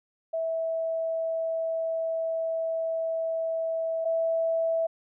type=tone pair in turn; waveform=sine; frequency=653 / 656.3 Hz; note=E5 / E5; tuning=-17 / -8 cents; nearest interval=unison; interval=9 cents; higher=second; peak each=-26 / -23 dBFS; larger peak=second; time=0.33-4.05 / 4.05-4.87 s; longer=first; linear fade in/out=10 ms; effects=none